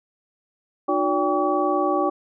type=tone cluster; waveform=sine; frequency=304 / 365.1 / 574 / 791 / 1138 Hz; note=D#4 / F#4 / D5 / G5 / C#6; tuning=-40 / -23 / -40 / +15 / +45 cents; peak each=-25 dBFS; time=0.88-2.1 s; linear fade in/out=10 ms; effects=none